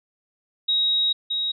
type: tone pair in turn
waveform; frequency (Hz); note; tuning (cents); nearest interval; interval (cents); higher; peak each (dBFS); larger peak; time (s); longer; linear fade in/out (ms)
sine; 3800 / 3800; A#7 / A#7; +33 / +33; unison; 0; neither; -18 / -22; first; 0.68-1.13 / 1.3-1.52; first; 10
effects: none